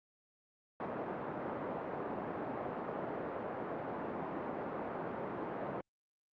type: band-pass noise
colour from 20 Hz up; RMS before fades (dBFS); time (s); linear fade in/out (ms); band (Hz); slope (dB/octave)
white; -40; 0.8-5.81; 2; 170 to 780; 12
effects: low-pass 2000 Hz 12 dB/octave + Opus 48 kbps